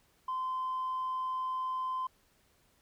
triangle tone with tanh clipping, 1032 Hz, C6, 24 cents flat, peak -32 dBFS, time 0.28-2.07 s, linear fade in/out 5 ms, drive 5 dB, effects pink hiss -69 dBFS RMS until 2.81 s

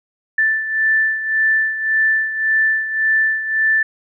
sine beating tone pair, 1763 / 1764.8 Hz, A6 / A6, +3 / +5 cents, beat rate 1.8 Hz, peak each -15 / -21 dBFS, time 0.38-3.83 s, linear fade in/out 5 ms, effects none

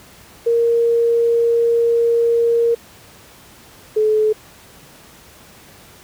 sine tone pair in turn, 466.5 / 430.6 Hz, A#4 / A4, +1 / -37 cents, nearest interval minor second, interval 138 cents, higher first, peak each -12 dBFS, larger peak neither, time 0.46-2.75 / 3.96-4.33 s, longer first, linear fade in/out 10 ms, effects pink hiss -44 dBFS RMS until 6.03 s + high-pass 60 Hz 12 dB/octave

